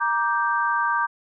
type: chord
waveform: sine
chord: G minor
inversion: first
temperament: just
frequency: 940.8 / 1176 / 1568 Hz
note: Bb5 / D6 / G6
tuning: +16 / +2 / 0 cents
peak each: -24 dBFS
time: 0-1.07 s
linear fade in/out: 20 ms
effects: none